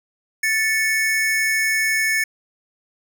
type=tone pair together; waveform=square; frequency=1762.2 / 2214 Hz; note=A6 / C#7; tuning=+2 / -3 cents; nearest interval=major third; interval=395 cents; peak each=-21 dBFS; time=0.43-2.24 s; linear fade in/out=5 ms; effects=none